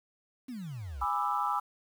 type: exponential sweep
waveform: sine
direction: down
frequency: 270 to 55.8 Hz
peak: -37 dBFS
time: 0.48-1.05 s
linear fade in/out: 10 ms
type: chord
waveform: sine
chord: E dominant seventh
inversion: first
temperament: just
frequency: 824.1 / 988.9 / 1186.7 / 1318.5 Hz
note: G#5 / B5 / D6 / E6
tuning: -14 / +2 / +18 / 0 cents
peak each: -33 dBFS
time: 1.01-1.6 s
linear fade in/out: 10 ms
effects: tanh soft clip ceiling -16 dBFS + 9-bit